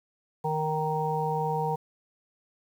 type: harmonic tone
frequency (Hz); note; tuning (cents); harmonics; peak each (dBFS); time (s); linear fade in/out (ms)
155.56; D#3; 0; 1 / 3 / 5 / 6; -31 / -31 / -31 / -31; 0.44-1.76; 10
effects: 9-bit